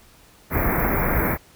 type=band-stop noise; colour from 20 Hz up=pink; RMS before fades=-21 dBFS; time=0.5-1.38 s; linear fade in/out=50 ms; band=2300 to 12000 Hz; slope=96 dB/octave; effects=pink hiss -52 dBFS RMS until 1.55 s